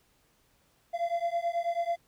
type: beating tone pair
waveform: triangle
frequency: 680 / 689.2 Hz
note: F5 / F5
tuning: -46 / -23 cents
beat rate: 9.2 Hz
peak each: -29 dBFS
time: 0.93-1.97 s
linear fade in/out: 20 ms
effects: pink hiss -68 dBFS RMS until 2.07 s